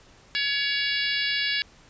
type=harmonic tone; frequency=564 Hz; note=C#5; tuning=30 cents sharp; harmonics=3 / 4 / 5 / 6 / 7 / 8 / 9; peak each=-29 / -30 / -31 / -32 / -32 / -33 / -34 dBFS; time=0.35-1.62 s; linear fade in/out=0 ms; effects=pink hiss -54 dBFS RMS until 1.89 s + resampled to 16000 Hz